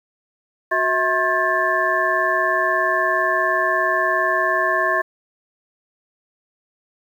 sine tone cluster, 369.7 / 647 / 1073 / 1611 / 1748 Hz, F#4 / E5 / C6 / G6 / A6, -1 / -32 / +43 / +47 / -12 cents, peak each -27 / -22 / -21 / -26 / -21 dBFS, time 0.71-5.02 s, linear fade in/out 10 ms, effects 8-bit

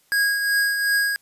square tone with tremolo, 1642 Hz, G#6, 20 cents flat, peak -17 dBFS, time 0.12-1.16 s, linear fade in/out 0 ms, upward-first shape triangle, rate 2.7 Hz, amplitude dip 50%, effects white hiss -61 dBFS RMS until 1.21 s + resampled to 32000 Hz

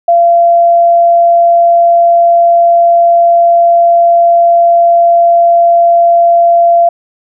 sine tone, 685 Hz, F5, 34 cents flat, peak -3 dBFS, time 0.08-6.89 s, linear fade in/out 5 ms, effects none

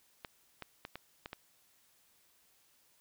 clicks, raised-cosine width 0.3 ms, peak -26 dBFS, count 6, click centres 0.248 / 0.623 / 0.851 / 0.956 / 1.259 / 1.331 s, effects white hiss -69 dBFS RMS until 3 s

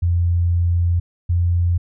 sine tone pair in turn, 86.5 / 86.99 Hz, F2 / F2, -16 / -6 cents, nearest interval unison, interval 10 cents, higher second, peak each -14 dBFS, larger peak neither, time 0.02-1 / 1.29-1.78 s, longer first, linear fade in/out 10 ms, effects none

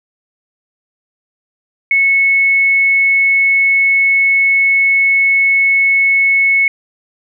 sine tone, 2200 Hz, C#7, 14 cents flat, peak -8 dBFS, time 1.91-6.68 s, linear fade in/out 2 ms, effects none

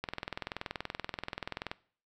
click train, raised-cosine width 0.3 ms, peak -19 dBFS, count 36, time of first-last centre 0.04-1.715 s, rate 20.9 Hz, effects noise-tail reverb RT60 0.5 s tail -21 dB re dry

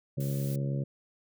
harmonic tone, 69.3 Hz, C#2, in tune, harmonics 2 / 3 / 4 / 5 / 6 / 7 / 8, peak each -29 / -38 / -44 / -43 / -48 / -47 / -43 dBFS, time 0.17-0.84 s, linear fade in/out 10 ms
blue noise, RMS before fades -45 dBFS, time 0.2-0.56 s, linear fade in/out 5 ms
effects none

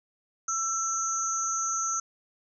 sine tone cluster, 1336 / 6040 / 6530 Hz, E6 / F#8 / G#8, +23 / +35 / -30 cents, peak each -31 dBFS, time 0.48-2 s, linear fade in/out 5 ms, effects none

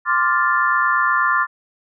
sine chord, D minor seventh, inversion third, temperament equal, 1046.5 / 1174.7 / 1396.9 / 1760 Hz, C6 / D6 / F6 / A6, 0 / 0 / 0 / 0 cents, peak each -20 dBFS, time 0.05-1.47 s, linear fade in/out 50 ms, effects none

